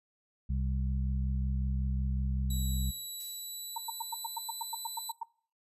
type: harmonic tone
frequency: 65.41 Hz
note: C2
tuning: in tune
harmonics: 1 / 2 / 3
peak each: -30 / -36 / -40 dBFS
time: 0.49-2.91 s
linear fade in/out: 10 ms
type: tone with pitch glide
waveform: 10% pulse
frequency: 3911 to 3982 Hz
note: B7 to B7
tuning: -18 to +14 cents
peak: -32 dBFS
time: 2.5-5.12 s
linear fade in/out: 5 ms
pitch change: +32 cents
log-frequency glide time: 2.66-4.47 s
type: noise with exponential decay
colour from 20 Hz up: violet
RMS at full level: -44 dBFS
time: 3.2-3.94 s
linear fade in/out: 2 ms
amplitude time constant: 160 ms
type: tone bursts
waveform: sine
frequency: 915 Hz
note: A#5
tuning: 32 cents flat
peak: -32 dBFS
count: 13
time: 3.76-5.233 s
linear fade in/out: 5 ms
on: 21 ms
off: 100 ms
effects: noise-tail reverb RT60 0.5 s tail -22 dB re dry + resampled to 32000 Hz